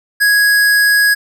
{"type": "tone", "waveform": "square", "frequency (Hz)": 1662, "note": "G#6", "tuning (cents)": 1, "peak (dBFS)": -9, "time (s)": [0.2, 1.15], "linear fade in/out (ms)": 20, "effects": []}